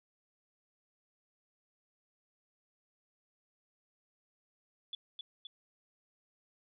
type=tone with echo; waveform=sine; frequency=3453 Hz; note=A7; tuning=33 cents flat; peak=-38 dBFS; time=4.93-4.95 s; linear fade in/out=2 ms; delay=260 ms; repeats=2; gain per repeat=-3 dB; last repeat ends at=5.47 s; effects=none